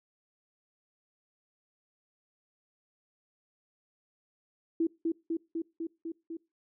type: tone with echo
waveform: sine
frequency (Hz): 329.6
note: E4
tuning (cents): 0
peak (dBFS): -24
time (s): 4.8-4.87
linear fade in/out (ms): 5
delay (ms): 250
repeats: 6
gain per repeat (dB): -2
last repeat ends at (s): 6.37
effects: noise-tail reverb RT60 0.3 s tail -24 dB re dry